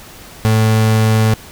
35% pulse tone, 110 Hz, A2, in tune, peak -8 dBFS, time 0.45-1.34 s, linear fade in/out 0 ms, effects pink hiss -37 dBFS RMS until 1.51 s

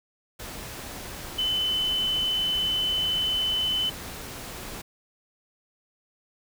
sine tone in noise, 3027 Hz, F#7, 39 cents sharp, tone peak -23 dBFS, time 1.38-3.9 s, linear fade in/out 10 ms, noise pink, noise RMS -38 dBFS, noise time 0.39-4.82 s, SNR +12 dB, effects none

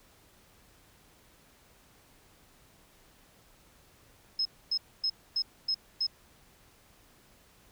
sine tone bursts, 5160 Hz, E8, 38 cents flat, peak -26 dBFS, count 6, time 4.39-6.068 s, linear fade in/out 5 ms, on 63 ms, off 260 ms, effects pink hiss -61 dBFS RMS until 7.71 s

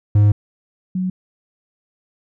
triangle / sine tone pair in turn, 103.7 / 184.77 Hz, G#2 / F#3, -2 / -2 cents, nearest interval minor seventh, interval 1000 cents, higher second, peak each -7 / -18 dBFS, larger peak first, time 0.15-0.32 / 0.95-1.1 s, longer first, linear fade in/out 5 ms, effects none

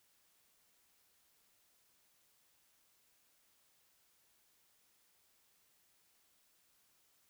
silence, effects white hiss -73 dBFS RMS until 7.29 s

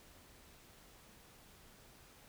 silence, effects pink hiss -61 dBFS RMS until 2.28 s

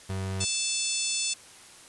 35% pulse tone, 95.4 Hz, G2, 47 cents flat, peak -28 dBFS, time 0.09-0.45 s, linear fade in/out 10 ms
harmonic tone, 880 Hz, A5, in tune, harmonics 3 / 4 / 5 / 6 / 7 / 8 / 9 / 10, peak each -35 / -35 / -35 / -35 / -35 / -35 / -35 / -35 dBFS, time 0.4-1.34 s, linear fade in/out 10 ms
effects white hiss -50 dBFS RMS until 1.88 s + resampled to 24000 Hz

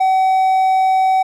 triangle tone, 758 Hz, F#5, 42 cents sharp, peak -9 dBFS, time 0-1.23 s, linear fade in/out 10 ms, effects none

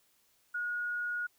sine tone, 1445 Hz, F#6, 41 cents flat, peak -32 dBFS, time 0.54-1.27 s, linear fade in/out 10 ms, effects white hiss -70 dBFS RMS until 1.38 s

